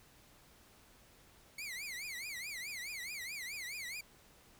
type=tone with vibrato; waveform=sawtooth; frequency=2177 Hz; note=C#7; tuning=32 cents flat; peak=-38 dBFS; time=1.58-4.01 s; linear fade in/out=5 ms; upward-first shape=triangle; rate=4.7 Hz; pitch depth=250 cents each way; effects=pink hiss -63 dBFS RMS until 4.59 s